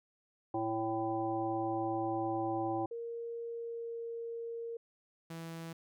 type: harmonic tone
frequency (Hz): 111.3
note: A2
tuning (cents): +20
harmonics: 1 / 3 / 5 / 7 / 9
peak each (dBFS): -44 / -35 / -41 / -36 / -45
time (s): 0.54-2.86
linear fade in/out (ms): 5
type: tone with pitch glide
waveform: sine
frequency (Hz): 466.2 to 463.5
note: A#4 to A#4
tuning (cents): 0 to -10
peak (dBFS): -38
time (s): 2.91-4.77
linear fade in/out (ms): 5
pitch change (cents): -10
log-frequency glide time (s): 3.43-3.99
type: tone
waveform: sawtooth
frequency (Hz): 164.81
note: E3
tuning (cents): 0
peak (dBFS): -38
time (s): 5.3-5.73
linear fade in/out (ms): 5
effects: none